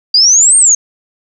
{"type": "exponential two-way sweep", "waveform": "sine", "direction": "up then down", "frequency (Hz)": [4699, 8810, 6330], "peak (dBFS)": -4, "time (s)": [0.14, 0.75], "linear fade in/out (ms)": 5, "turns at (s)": 0.57, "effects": []}